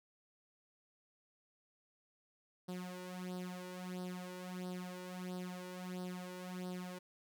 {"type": "tone with flanger", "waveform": "sawtooth", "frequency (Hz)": 181.6, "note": "F#3", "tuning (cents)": -32, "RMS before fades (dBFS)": -45, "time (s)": [2.68, 6.99], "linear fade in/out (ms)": 10, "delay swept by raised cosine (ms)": [0.21, 2.11], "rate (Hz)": 1.5, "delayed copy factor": 0.75, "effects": []}